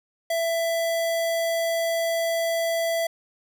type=tone; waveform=square; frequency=665 Hz; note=E5; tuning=15 cents sharp; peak=-23 dBFS; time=0.3-3.07 s; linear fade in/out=5 ms; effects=none